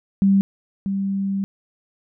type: tone pair in turn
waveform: sine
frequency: 195.9 / 195.9 Hz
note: G3 / G3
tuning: -1 / -1 cents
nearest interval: unison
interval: 0 cents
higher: neither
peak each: -12 / -20 dBFS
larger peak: first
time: 0.22-0.41 / 0.86-1.44 s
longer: second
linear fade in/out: 0 ms
effects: none